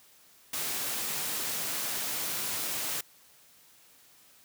white high-pass noise, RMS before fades -33 dBFS, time 0.53-3.01 s, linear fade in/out 5 ms, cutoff 100 Hz, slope 96 dB/octave, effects white hiss -59 dBFS RMS until 4.44 s + high-pass 60 Hz 12 dB/octave

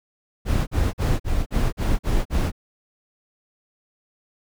brown noise bursts, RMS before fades -20 dBFS, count 8, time 0.45-2.518 s, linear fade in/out 50 ms, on 220 ms, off 44 ms, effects none

